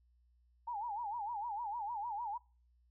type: tone with vibrato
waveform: sine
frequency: 884 Hz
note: A5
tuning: 8 cents sharp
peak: -37 dBFS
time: 0.67-2.38 s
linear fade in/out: 10 ms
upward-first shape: sine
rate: 6.6 Hz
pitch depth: 170 cents each way
effects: noise-tail reverb RT60 0.4 s tail -26 dB re dry + added 60 Hz sine -67 dBFS peak until 2.9 s